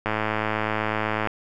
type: click train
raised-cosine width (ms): 0.5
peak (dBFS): -9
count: 132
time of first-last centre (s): 0.06-1.273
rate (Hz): 108
effects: none